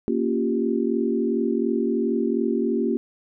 sine chord, G half-diminished seventh, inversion first, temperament equal, 233.1 / 277.2 / 349.2 / 392 Hz, Bb3 / Db4 / F4 / G4, 0 / 0 / 0 / 0 cents, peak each -24 / -27 / -26 / -26 dBFS, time 0.08-2.97 s, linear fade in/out 0 ms, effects none

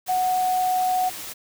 sine tone in noise, 738 Hz, F#5, 5 cents flat, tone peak -19 dBFS, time 0.08-1.1 s, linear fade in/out 20 ms, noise white, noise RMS -35 dBFS, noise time 0.06-1.34 s, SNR +13 dB, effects none

